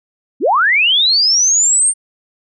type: linear sweep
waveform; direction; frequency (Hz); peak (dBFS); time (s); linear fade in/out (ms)
sine; up; 199.7 to 8870; -9; 0.4-1.94; 50
effects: none